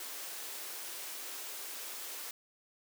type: high-pass noise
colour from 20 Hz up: white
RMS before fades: -43 dBFS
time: 0-2.31 s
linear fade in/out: 2 ms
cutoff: 300 Hz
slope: 24 dB/octave
effects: none